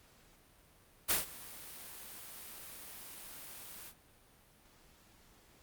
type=noise with ADSR envelope; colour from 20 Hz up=white; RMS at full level=-28 dBFS; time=1.08-3.94 s; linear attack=28 ms; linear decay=140 ms; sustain=-21 dB; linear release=66 ms; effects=pink hiss -64 dBFS RMS until 5.62 s + Opus 48 kbps